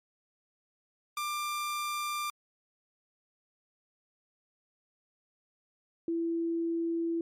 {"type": "tone pair in turn", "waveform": ["sawtooth", "sine"], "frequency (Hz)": [1189, 333.7], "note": ["D6", "E4"], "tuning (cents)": [21, 21], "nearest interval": "octave + minor seventh", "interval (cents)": 2200, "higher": "first", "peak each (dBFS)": -28, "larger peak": "neither", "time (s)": [[1.17, 2.3], [6.08, 7.21]], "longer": "neither", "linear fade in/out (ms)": 2, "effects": ["MP3 64 kbps"]}